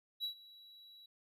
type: tone with ADSR envelope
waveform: triangle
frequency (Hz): 3908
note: B7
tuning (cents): -19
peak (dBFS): -33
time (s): 0.2-1.06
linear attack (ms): 39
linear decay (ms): 100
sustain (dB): -21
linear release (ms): 4
effects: none